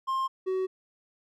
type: tone pair in turn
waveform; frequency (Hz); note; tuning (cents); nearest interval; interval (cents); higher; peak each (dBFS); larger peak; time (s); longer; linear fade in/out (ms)
triangle; 1060 / 375.8; C6 / F#4; +22 / +27; octave + tritone; 1795; first; -24; neither; 0.07-0.28 / 0.46-0.67; neither; 20
effects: none